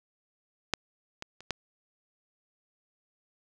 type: clicks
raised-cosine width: 0.2 ms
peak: -8 / -20 / -30 / -12 dBFS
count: 4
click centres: 0.737 / 1.224 / 1.406 / 1.507 s
effects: none